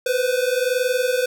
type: tone pair together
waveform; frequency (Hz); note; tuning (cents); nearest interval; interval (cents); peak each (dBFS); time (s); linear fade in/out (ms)
square; 492.8 / 514; B4 / C5; -4 / -31; minor second; 73; -22; 0.06-1.26; 5
effects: none